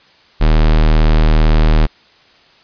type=tone; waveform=square; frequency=38.89 Hz; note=D#1; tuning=in tune; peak=-8 dBFS; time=0.4-1.87 s; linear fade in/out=20 ms; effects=white hiss -48 dBFS RMS until 2.63 s + resampled to 11025 Hz